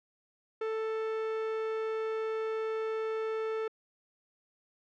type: tone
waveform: 45% pulse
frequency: 441.4 Hz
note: A4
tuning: 5 cents sharp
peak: -31 dBFS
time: 0.61-3.68 s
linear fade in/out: 5 ms
effects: low-pass 2000 Hz 12 dB/octave